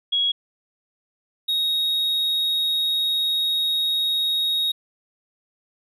sine / triangle tone pair in turn, 3322 / 3761 Hz, G#7 / A#7, 0 / +15 cents, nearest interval major second, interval 215 cents, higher second, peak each -18 dBFS, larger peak neither, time 0.12-0.32 / 1.48-4.72 s, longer second, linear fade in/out 10 ms, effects none

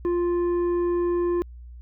triangle tone with tanh clipping, 349.2 Hz, F4, in tune, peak -22 dBFS, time 0.05-1.42 s, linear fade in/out 0 ms, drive 11 dB, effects added 60 Hz sine -39 dBFS peak until 1.81 s

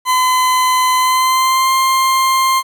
40% pulse tone with pitch glide, 1018 to 1054.5 Hz, C6 to C6, -48 to +13 cents, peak -10 dBFS, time 0.05-2.63 s, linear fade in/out 50 ms, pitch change +61 cents, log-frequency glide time 0.97-1.72 s, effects 8-bit

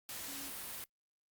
sine tone in noise, 277.2 Hz, C#4, in tune, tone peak -51 dBFS, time 0.28-0.5 s, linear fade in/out 0 ms, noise white, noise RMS -44 dBFS, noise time 0.09-0.84 s, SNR -10 dB, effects noise-tail reverb RT60 0.1 s tail -24 dB re dry + Opus 48 kbps

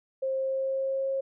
sine tone with pitch glide, 531 to 539.3 Hz, C5 to C#5, +25 to -48 cents, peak -26 dBFS, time 0.22-1.21 s, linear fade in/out 10 ms, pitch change +27 cents, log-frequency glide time 0.36-1.08 s, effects none

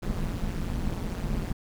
brown noise with amplitude modulation, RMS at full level -26 dBFS, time 0.02-1.53 s, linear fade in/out 10 ms, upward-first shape sine, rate 178 Hz, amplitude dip 90%, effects none

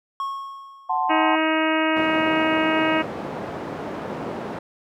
triangle tone with exponential decay, 1095 Hz, C#6, 22 cents flat, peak -21 dBFS, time 0.2-1.35 s, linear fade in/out 1 ms, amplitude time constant 250 ms
sine chord, F# diminished, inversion none, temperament equal, 740 / 880 / 1046.5 Hz, F#5 / A5 / C6, 0 / 0 / 0 cents, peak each -24 dBFS, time 0.89-1.36 s, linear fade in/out 10 ms
harmonic tone, 316.4 Hz, D#4, 29 cents sharp, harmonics 1 / 2 / 3 / 4 / 5 / 6 / 7 / 8 / 9, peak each -22 / -25 / -27 / -28 / -29 / -30 / -30 / -31 / -32 dBFS, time 1.09-3.03 s, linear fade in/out 20 ms
white band-pass noise, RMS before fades -31 dBFS, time 1.96-4.59 s, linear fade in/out 5 ms, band 140 to 690 Hz, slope 12 dB/octave
effects none

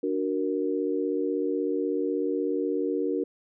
sine chord, D augmented, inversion none, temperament equal, 293.7 / 370 / 466.2 Hz, D4 / F#4 / A#4, 0 / 0 / 0 cents, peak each -29 dBFS, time 0.03-3.24 s, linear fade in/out 5 ms, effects none

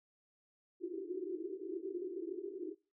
pink band-pass noise, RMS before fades -42 dBFS, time 0.8-2.75 s, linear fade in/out 50 ms, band 330 to 390 Hz, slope 96 dB/octave, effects noise-tail reverb RT60 0.4 s tail -25 dB re dry

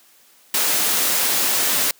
white noise, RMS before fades -19 dBFS, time 0.54-1.91 s, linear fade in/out 2 ms, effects white hiss -53 dBFS RMS until 1.99 s + high-pass 200 Hz 12 dB/octave

